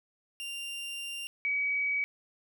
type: tone pair in turn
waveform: 40% pulse / sine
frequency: 2786 / 2271 Hz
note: F7 / C#7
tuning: -5 / +41 cents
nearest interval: major third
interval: 354 cents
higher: first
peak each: -35 / -27 dBFS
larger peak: second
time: 0.4-1.27 / 1.45-2.04 s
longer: first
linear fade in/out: 0 ms
effects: none